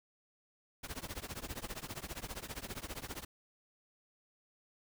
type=noise with tremolo; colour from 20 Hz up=pink; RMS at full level=-40 dBFS; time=0.83-3.25 s; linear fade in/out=10 ms; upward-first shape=triangle; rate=15 Hz; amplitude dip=100%; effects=none